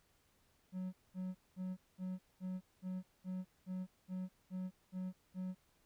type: tone bursts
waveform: triangle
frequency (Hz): 185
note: F#3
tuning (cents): 0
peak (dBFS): -37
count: 12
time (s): 0.72-5.55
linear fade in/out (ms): 50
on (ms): 210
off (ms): 210
effects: pink hiss -74 dBFS RMS until 5.85 s